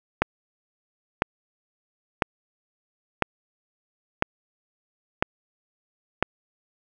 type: click train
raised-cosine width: 0.5 ms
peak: -3 dBFS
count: 7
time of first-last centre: 0.22-6.226 s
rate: 0.999 Hz
effects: none